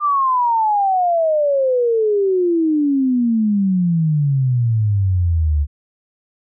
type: exponential sweep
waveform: sine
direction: down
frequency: 1202 to 70.7 Hz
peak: -13 dBFS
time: 0-5.67 s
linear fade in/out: 50 ms
effects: none